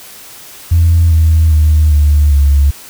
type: tone with pitch steps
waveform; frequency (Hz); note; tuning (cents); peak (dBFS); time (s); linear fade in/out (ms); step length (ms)
sine; 83.8 / 80.29 / 76.93 / 73.71 / 70.63; E2 / E2 / D#2 / D2 / C#2; +29 / -45 / -19 / +7 / +33; -4; 0.71-2.71; 10; 400
effects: tanh soft clip ceiling -1 dBFS + white hiss -34 dBFS RMS until 2.89 s